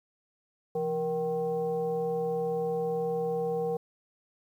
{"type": "tone with frequency modulation", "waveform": "sine", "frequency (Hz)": 471, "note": "A#4", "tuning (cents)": 18, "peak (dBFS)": -27, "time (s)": [0.75, 3.77], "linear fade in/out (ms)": 5, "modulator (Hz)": 301, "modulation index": 0.7, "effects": ["10-bit"]}